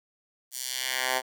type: tone with high-pass filter sweep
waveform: 10% pulse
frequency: 128.8 Hz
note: C3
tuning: 27 cents flat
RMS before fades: -30 dBFS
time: 0.51-1.22 s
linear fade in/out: 50 ms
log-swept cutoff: 7600 to 760 Hz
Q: 0.98
effects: none